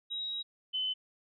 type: tone pair in turn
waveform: sine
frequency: 3824 / 3035 Hz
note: A#7 / F#7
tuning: +43 / +43 cents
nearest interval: major third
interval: 400 cents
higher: first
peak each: -34 / -30 dBFS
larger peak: second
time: 0.1-0.43 / 0.73-0.94 s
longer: first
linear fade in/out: 20 ms
effects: none